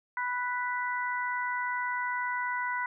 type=harmonic tone; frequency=493.9 Hz; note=B4; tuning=in tune; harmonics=2 / 3 / 4; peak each=-32 / -34 / -35 dBFS; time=0.17-2.86 s; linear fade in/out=2 ms; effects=none